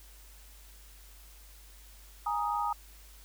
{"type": "chord", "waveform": "sine", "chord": "Ab suspended second", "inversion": "none", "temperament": "just", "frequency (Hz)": [830.6, 934.4, 1245.9], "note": ["Ab5", "Bb5", "Eb6"], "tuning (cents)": [0, 4, 2], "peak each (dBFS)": -33, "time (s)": [2.26, 2.73], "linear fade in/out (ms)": 5, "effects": ["added 50 Hz sine -52 dBFS peak until 3.24 s", "white hiss -57 dBFS RMS until 3.24 s"]}